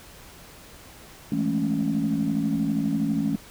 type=chord; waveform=sine; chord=A major seventh; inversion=second; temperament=equal; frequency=164.81 / 207.7 / 220 / 277.2 Hz; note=E3 / G#3 / A3 / C#4; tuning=0 / 0 / 0 / 0 cents; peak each=-28 / -28 / -26 / -25 dBFS; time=1.32-3.36 s; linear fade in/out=2 ms; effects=tanh soft clip ceiling -15 dBFS + pink hiss -47 dBFS RMS until 3.5 s